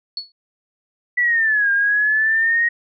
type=tone with exponential decay; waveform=sine; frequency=4400 Hz; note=C#8; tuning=14 cents flat; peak=-20 dBFS; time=0.17-0.32 s; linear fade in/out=2 ms; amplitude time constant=32 ms
type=linear two-way sweep; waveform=sine; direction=down then up; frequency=1975.5 to 1603 to 1884 Hz; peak=-14 dBFS; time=1.17-2.69 s; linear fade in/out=10 ms; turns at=1.71 s
effects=none